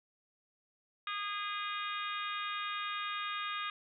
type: harmonic tone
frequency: 410 Hz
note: G#4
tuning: 22 cents flat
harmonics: 3 / 4 / 5 / 6 / 7 / 8 / 9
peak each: -38 / -44 / -46 / -44 / -48 / -48 / -45 dBFS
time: 1.07-3.7 s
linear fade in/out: 2 ms
effects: none